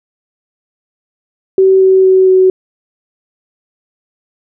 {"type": "tone with pitch steps", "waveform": "sine", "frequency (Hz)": [381.5, 379.1, 376.7, 374.3], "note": ["G4", "F#4", "F#4", "F#4"], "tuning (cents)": [-47, 42, 31, 20], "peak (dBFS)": -4, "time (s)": [1.58, 2.5], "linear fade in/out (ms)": 2, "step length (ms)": 230, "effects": []}